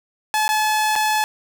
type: tone with dropouts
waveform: sawtooth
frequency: 859 Hz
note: A5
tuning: 42 cents flat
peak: -13 dBFS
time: 0.34-1.24 s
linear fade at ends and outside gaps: 0 ms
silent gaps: 0.48-0.49 / 0.955-0.961 s
effects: none